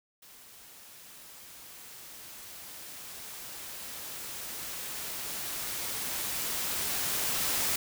white noise with level ramp, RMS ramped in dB -53 to -29 dBFS, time 0.22-7.76 s, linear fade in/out 5 ms, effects none

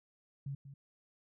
sine tone with echo, 138.59 Hz, C#3, in tune, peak -37 dBFS, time 0.46-0.55 s, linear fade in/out 5 ms, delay 190 ms, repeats 1, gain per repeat -11 dB, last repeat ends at 0.74 s, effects none

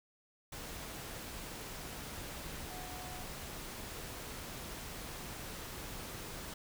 sine tone in noise, 731 Hz, F#5, 21 cents flat, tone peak -49 dBFS, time 2.7-3.23 s, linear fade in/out 5 ms, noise pink, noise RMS -45 dBFS, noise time 0.52-6.54 s, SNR -7 dB, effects none

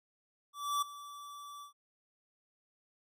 square tone with ADSR envelope, 1158 Hz, D6, 25 cents flat, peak -29 dBFS, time 0.53-1.73 s, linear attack 290 ms, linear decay 8 ms, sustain -17 dB, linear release 110 ms, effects MP3 64 kbps

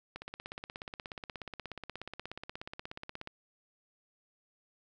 click train, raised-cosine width 0.3 ms, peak -25 dBFS, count 53, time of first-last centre 0.16-3.274 s, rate 16.7 Hz, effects none

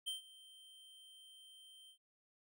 square tone with ADSR envelope, 3127 Hz, G7, 5 cents flat, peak -38 dBFS, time 0.06-1.98 s, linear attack 20 ms, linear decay 130 ms, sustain -20 dB, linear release 89 ms, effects none

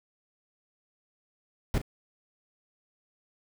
brown noise with echo, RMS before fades -25 dBFS, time 1.74-1.78 s, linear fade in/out 0 ms, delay 36 ms, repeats 1, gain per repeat -12 dB, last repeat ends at 1.816 s, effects none

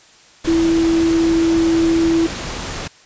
sine tone in noise, 330 Hz, E4, 2 cents sharp, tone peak -12 dBFS, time 0.47-2.27 s, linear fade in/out 10 ms, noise pink, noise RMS -26 dBFS, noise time 0.44-2.88 s, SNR +11 dB, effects white hiss -47 dBFS RMS until 3.05 s + resampled to 16000 Hz

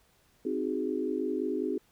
sine chord, Ab dominant seventh, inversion first, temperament equal, 261.6 / 311.1 / 370 / 415.3 Hz, C4 / Eb4 / Gb4 / Ab4, 0 / 0 / 0 / 0 cents, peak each -34 dBFS, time 0.45-1.78 s, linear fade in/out 5 ms, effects pink hiss -66 dBFS RMS until 1.91 s

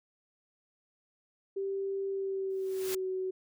sine tone with pitch glide, 391.1 to 374.7 Hz, G4 to F#4, -4 to +22 cents, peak -31 dBFS, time 1.56-3.31 s, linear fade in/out 10 ms, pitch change -74 cents, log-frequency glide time 2.09-3.07 s
white noise with exponential growth, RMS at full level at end -35 dBFS, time 2.5-2.95 s, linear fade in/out 5 ms, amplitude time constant 97 ms
effects none

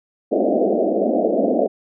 white band-pass noise, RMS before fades -18 dBFS, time 0.31-1.68 s, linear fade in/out 20 ms, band 200 to 700 Hz, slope 96 dB/octave, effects none

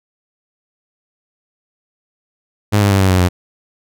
sawtooth tone with pitch steps, 103.83 / 100.82 / 97.89 / 95.05 / 92.29 / 89.61 Hz, G#2 / G2 / G2 / F#2 / F#2 / F2, 0 / +49 / -2 / +47 / -4 / +45 cents, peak -6 dBFS, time 2.72-3.29 s, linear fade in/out 20 ms, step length 95 ms, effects none

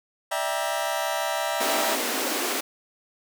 sawtooth chord, E half-diminished seventh, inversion third, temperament just, 593.3 / 659.3 / 791.1 / 949.3 Hz, D5 / E5 / G5 / Bb5, +18 / 0 / +16 / +31 cents, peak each -27 / -25 / -27 / -28 dBFS, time 0.31-1.96 s, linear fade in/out 10 ms
pink high-pass noise, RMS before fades -27 dBFS, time 1.6-2.61 s, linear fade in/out 10 ms, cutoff 230 Hz, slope 96 dB/octave
effects none

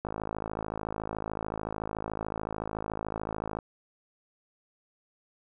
click train, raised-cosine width 1 ms, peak -19 dBFS, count 191, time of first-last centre 0.05-3.588 s, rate 53.7 Hz, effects none

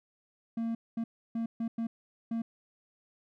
triangle tone bursts at uneven times, 228.8 Hz, A#3, 32 cents flat, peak -28 dBFS, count 6, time 0.57-0.75 / 0.97-1.04 / 1.35-1.46 / 1.6-1.68 / 1.78-1.87 / 2.31-2.42 s, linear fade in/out 5 ms, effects none

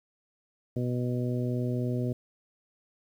harmonic tone, 123.47 Hz, B2, in tune, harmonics 1 / 2 / 3 / 4 / 5, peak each -29 / -32 / -36 / -39 / -41 dBFS, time 0.76-2.13 s, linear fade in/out 5 ms, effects 10-bit

